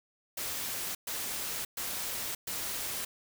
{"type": "noise bursts", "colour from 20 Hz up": "white", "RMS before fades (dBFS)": -36, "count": 4, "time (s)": [0.37, 3.05], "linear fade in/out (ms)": 5, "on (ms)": 580, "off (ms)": 120, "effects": []}